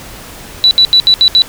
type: tone bursts at uneven times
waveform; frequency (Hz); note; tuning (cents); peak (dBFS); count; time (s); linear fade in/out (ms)
sine; 3951; B7; 0; -3; 6; 0.64-0.71 / 0.78-0.85 / 0.93-1 / 1.07-1.14 / 1.21-1.28 / 1.35-1.42; 0
effects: pink hiss -31 dBFS RMS until 1.48 s